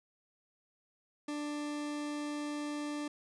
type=tone; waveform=40% pulse; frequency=295 Hz; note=D4; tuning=8 cents sharp; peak=-35 dBFS; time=1.28-3.08 s; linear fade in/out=5 ms; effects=resampled to 22050 Hz + 12-bit